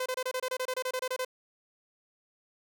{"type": "tone bursts", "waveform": "sawtooth", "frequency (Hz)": 511, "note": "C5", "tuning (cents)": -41, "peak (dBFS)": -26, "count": 15, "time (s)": [0, 1.249], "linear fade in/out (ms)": 5, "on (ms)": 59, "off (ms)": 26, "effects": []}